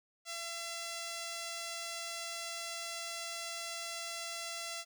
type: tone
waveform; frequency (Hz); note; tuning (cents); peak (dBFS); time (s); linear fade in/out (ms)
5% pulse; 676; E5; +43; -28; 0.25-4.85; 50
effects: none